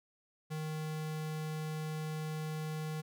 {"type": "tone", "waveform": "square", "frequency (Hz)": 155.56, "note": "D#3", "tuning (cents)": 0, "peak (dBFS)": -37, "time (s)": [0.5, 3.02], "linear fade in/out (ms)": 20, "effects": []}